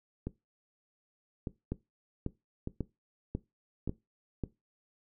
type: two click trains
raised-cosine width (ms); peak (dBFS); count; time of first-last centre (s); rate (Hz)
3; -20 / -22; 6 / 4; 1.72-4.437 / 0.27-3.876; 1.84 / 0.832
effects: noise-tail reverb RT60 0.2 s tail -18 dB re dry